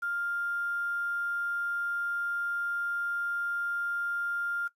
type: tone with quantisation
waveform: sine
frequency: 1400 Hz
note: F6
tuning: 4 cents sharp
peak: -29 dBFS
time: 0.02-4.68 s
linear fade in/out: 10 ms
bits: 9
effects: noise-tail reverb RT60 0.1 s tail -17 dB re dry + resampled to 32000 Hz